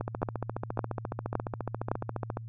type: two click trains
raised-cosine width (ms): 1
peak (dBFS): -18 / -13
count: 35 / 4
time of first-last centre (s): 0.01-2.371 / 0.23-1.915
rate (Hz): 14.4 / 1.78
effects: added 113 Hz sine -39 dBFS peak until 2.48 s